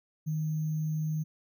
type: tone with sample-and-hold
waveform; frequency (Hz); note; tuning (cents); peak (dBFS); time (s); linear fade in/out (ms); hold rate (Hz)
sine; 155.56; D#3; 0; -28; 0.26-1.24; 20; 6300
effects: none